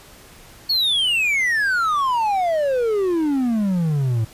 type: exponential sweep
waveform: triangle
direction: down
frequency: 4435 to 107.5 Hz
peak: -15 dBFS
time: 0.69-4.25 s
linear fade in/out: 10 ms
effects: pink hiss -45 dBFS RMS until 4.33 s + resampled to 32000 Hz